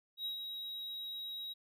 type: tone with ADSR envelope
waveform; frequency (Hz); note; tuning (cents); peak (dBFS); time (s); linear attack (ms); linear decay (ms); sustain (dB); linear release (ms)
triangle; 3827; A#7; +45; -34; 0.17-1.54; 82; 110; -5; 20
effects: none